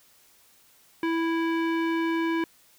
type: tone with low-pass filter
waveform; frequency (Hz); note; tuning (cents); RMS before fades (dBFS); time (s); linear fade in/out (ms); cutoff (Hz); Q
square; 329.6; E4; 0; -26; 1.03-2.44; 2; 2300; 1.5
effects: white hiss -59 dBFS RMS until 2.78 s